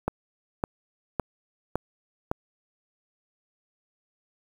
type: click train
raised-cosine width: 1 ms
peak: -11 dBFS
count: 5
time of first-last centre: 0.08-2.315 s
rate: 1.79 Hz
effects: 7-bit